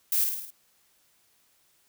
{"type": "noise with echo", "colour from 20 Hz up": "violet", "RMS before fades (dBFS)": -25, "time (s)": [0.12, 0.24], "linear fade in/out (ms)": 2, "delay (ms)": 53, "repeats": 5, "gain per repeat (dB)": -4, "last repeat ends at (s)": 0.505, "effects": ["white hiss -66 dBFS RMS until 1.88 s"]}